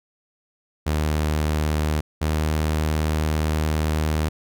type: tone pair in turn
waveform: sawtooth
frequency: 76.5 / 77.43 Hz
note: D#2 / D#2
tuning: -29 / -8 cents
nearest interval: unison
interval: 21 cents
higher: second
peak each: -16 dBFS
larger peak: neither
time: 0.86-2.01 / 2.21-4.29 s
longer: second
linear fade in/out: 10 ms
effects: none